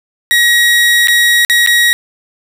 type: tone with dropouts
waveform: 30% pulse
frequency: 1900 Hz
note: A#6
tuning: 33 cents sharp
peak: -4 dBFS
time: 0.31-1.93 s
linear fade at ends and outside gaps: 0 ms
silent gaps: 1.073-1.083 / 1.449-1.498 / 1.663-1.673 s
effects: none